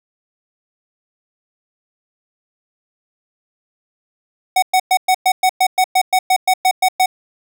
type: tone bursts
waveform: square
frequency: 746 Hz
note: F#5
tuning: 14 cents sharp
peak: -11 dBFS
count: 15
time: 4.56-7.06 s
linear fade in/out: 5 ms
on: 64 ms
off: 110 ms
effects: none